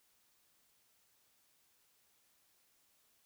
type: silence
effects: white hiss -73 dBFS RMS until 3.25 s